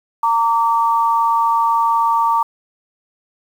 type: tone pair together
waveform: sine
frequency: 918 / 1156.6 Hz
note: A#5 / D6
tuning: -27 / -27 cents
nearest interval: major third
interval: 400 cents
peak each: -14 / -17 dBFS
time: 0.23-2.43 s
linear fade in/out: 5 ms
effects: 7-bit